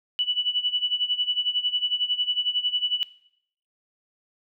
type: tone with tremolo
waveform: sine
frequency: 2960 Hz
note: F#7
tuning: in tune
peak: -19 dBFS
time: 0.19-3.03 s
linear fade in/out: 0 ms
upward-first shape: sine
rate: 11 Hz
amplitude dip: 85%
effects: noise-tail reverb RT60 0.7 s tail -20 dB re dry